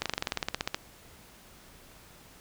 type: slowing click train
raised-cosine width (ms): 0.2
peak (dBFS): -11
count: 15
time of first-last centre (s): 0.02-0.745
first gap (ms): 37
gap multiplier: 1.05
effects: pink hiss -54 dBFS RMS until 2.4 s